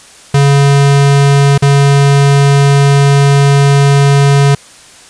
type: tone with dropouts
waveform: square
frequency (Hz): 140.5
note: C#3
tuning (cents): +24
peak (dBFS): -5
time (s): 0.34-4.55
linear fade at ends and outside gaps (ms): 5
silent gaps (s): 1.579-1.622
effects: white hiss -37 dBFS RMS until 5.09 s + resampled to 22050 Hz